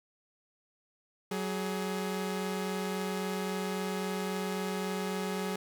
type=tone pair together; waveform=sawtooth; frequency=187.4 / 418.5 Hz; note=F#3 / G#4; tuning=+22 / +13 cents; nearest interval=octave + major second; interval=1391 cents; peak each=-30 / -32 dBFS; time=1.31-5.56 s; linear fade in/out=5 ms; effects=none